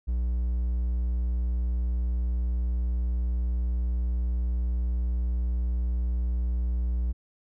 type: tone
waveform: triangle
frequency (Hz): 60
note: B1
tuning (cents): -49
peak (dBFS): -22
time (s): 0.07-7.13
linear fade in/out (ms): 20
effects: none